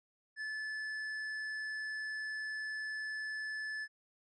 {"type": "tone with tanh clipping", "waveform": "sine", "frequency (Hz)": 1735, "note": "A6", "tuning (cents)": -25, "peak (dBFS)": -39, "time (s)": [0.36, 3.88], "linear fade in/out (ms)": 50, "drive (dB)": 8, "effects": ["resampled to 22050 Hz"]}